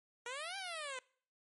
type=exponential two-way sweep; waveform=10% pulse; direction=up then down; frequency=466.2 to 801 to 499.8 Hz; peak=-33 dBFS; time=0.26-0.99 s; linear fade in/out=2 ms; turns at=0.57 s; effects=noise-tail reverb RT60 0.5 s tail -23 dB re dry + MP3 48 kbps